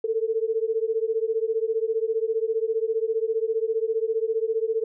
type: beating tone pair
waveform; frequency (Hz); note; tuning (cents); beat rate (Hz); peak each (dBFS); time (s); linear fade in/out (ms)
sine; 440 / 455; A4 / A#4; 0 / -42; 15; -25 / -25; 0.04-4.84; 5
effects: none